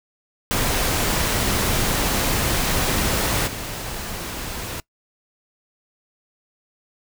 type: noise with level steps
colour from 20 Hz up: pink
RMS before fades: -21 / -30 dBFS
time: 0.51-4.8 s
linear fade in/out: 0 ms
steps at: 3.46 s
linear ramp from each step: 20 ms
effects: noise-tail reverb RT60 0.1 s tail -22 dB re dry